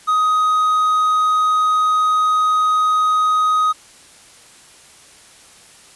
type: tone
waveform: triangle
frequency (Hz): 1254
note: D#6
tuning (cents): +13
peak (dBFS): -11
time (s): 0.07-3.73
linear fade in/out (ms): 20
effects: white hiss -45 dBFS RMS until 5.95 s + resampled to 24000 Hz